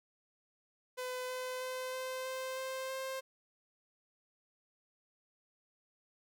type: tone with pitch steps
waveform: sawtooth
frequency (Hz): 505 / 508.8 / 512.6 / 516.5 / 520.4 / 524.3 / 528.3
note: B4 / C5 / C5 / C5 / C5 / C5 / C5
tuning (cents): +39 / -48 / -36 / -22 / -9 / +3 / +17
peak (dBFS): -34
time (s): 0.97-3.21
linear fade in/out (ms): 20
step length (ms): 320
effects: none